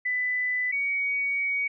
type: tone pair in turn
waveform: sine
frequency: 1996 / 2249 Hz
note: B6 / C#7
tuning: +18 / +24 cents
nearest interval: major second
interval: 206 cents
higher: second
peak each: -24 dBFS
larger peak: neither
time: 0.05-0.72 / 0.72-1.68 s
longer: second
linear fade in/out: 10 ms
effects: none